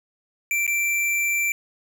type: tone with dropouts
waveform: square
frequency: 2347 Hz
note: D7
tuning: 2 cents flat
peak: -21 dBFS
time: 0.51-1.52 s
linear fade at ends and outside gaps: 1 ms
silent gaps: 0.666-0.677 s
effects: none